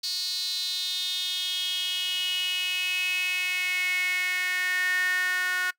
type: tone with high-pass filter sweep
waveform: sawtooth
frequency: 365.1 Hz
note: F#4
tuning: 23 cents flat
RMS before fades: -28 dBFS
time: 0.03-5.71 s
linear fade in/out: 10 ms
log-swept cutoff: 4400 to 1600 Hz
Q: 7.6
effects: noise-tail reverb RT60 0.1 s tail -22 dB re dry